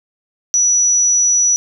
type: tone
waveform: sine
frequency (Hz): 5890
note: F#8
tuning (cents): -9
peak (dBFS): -10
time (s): 0.54-1.56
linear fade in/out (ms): 0
effects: none